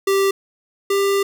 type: tone pair in turn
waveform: square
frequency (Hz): 391.5 / 396.5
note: G4 / G4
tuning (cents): -2 / +20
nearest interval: unison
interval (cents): 22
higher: second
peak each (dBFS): -15 / -16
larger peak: first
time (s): 0.07-0.31 / 0.9-1.23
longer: second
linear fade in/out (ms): 5
effects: none